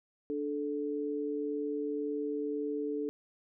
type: tone pair together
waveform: sine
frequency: 293.7 / 435.6 Hz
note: D4 / A4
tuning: 0 / -17 cents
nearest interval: perfect fifth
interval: 683 cents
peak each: -35 / -34 dBFS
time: 0.3-3.09 s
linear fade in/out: 0 ms
effects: none